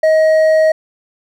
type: tone with hard clipping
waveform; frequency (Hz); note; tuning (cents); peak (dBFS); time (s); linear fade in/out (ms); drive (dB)
triangle; 631; D#5; +24; -9; 0.03-0.72; 5; 8
effects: none